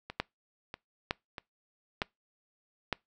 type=two click trains; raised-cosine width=0.3 ms; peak=-23 / -13 dBFS; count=4 / 4; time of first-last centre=0.1-2.023 / 0.2-2.927 s; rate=1.56 / 1.1 Hz; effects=noise-tail reverb RT60 0.2 s tail -25 dB re dry